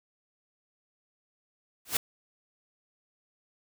white noise with exponential growth, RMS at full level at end -21 dBFS, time 1.85-1.97 s, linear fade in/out 5 ms, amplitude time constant 26 ms, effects none

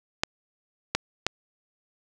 clicks, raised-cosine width 0.2 ms, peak -5 dBFS, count 3, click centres 0.235 / 0.95 / 1.266 s, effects none

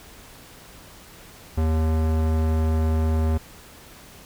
square tone with low-pass filter, 79.4 Hz, D#2, 36 cents sharp, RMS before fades -21 dBFS, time 1.57-3.38 s, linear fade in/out 10 ms, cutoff 1100 Hz, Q 0.59, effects pink hiss -46 dBFS RMS until 4.25 s

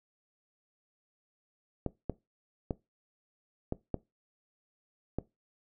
clicks, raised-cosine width 2 ms, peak -18 dBFS, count 6, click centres 1.863 / 2.097 / 2.708 / 3.724 / 3.943 / 5.186 s, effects noise-tail reverb RT60 0.2 s tail -19 dB re dry

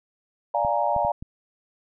sine chord, Bb dominant seventh, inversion first, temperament equal, 587.3 / 698.5 / 830.6 / 932.3 Hz, D5 / F5 / Ab5 / Bb5, 0 / 0 / 0 / 0 cents, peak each -26 dBFS, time 0.54-1.12 s, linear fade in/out 5 ms
clicks, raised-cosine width 5 ms, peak -23 dBFS, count 4, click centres 0.649 / 0.964 / 1.049 / 1.225 s
effects none

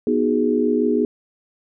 sine chord, G# minor seventh, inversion first, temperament equal with one note detuned, 244.5 / 311.1 / 370 / 415.3 Hz, B3 / D#4 / F#4 / G#4, -17 / 0 / 0 / 0 cents, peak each -20 / -22 / -25 / -20 dBFS, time 0.07-1.05 s, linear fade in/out 2 ms, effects none

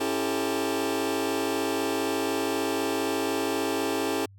sawtooth chord, A dominant seventh, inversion first, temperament just, 275 / 330 / 396 / 440 Hz, C#4 / E4 / G4 / A4, -14 / +2 / +18 / 0 cents, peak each -27 dBFS, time 0-4.26 s, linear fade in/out 10 ms, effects added 98 Hz sine -48 dBFS peak until 4.38 s

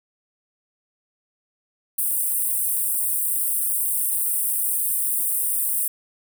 pink high-pass noise, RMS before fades -23 dBFS, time 1.98-5.88 s, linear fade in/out 5 ms, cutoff 8500 Hz, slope 96 dB/octave, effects none

